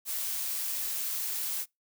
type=noise; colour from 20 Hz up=blue; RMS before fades=-33 dBFS; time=0.05-1.66 s; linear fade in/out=50 ms; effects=noise-tail reverb RT60 0.2 s tail -26 dB re dry